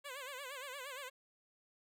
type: tone with vibrato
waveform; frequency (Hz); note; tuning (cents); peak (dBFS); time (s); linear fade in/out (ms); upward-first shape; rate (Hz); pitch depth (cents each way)
10% pulse; 538; C5; +48; -36; 0.04-1.1; 20; sine; 8.6; 130
effects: none